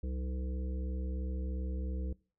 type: harmonic tone with a mistuned harmonic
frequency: 63 Hz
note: B1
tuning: 35 cents sharp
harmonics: 1 / 3 / 5 / 7 / 8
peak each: -34 / -44 / -48 / -51 / -52 dBFS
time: 0.03-2.13 s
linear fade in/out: 5 ms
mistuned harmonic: 1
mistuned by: +87 cents
effects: noise-tail reverb RT60 0.4 s tail -23 dB re dry